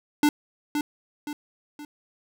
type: tone with echo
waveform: square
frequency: 295.4 Hz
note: D4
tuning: 10 cents sharp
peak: -17 dBFS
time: 0.23-0.29 s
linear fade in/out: 2 ms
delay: 520 ms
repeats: 3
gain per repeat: -7 dB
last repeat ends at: 1.85 s
effects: none